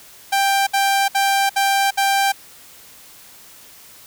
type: tone bursts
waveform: sawtooth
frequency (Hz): 788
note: G5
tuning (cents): +9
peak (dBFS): -11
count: 5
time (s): 0.32-2.322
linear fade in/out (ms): 10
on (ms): 350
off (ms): 63
effects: white hiss -44 dBFS RMS until 4.06 s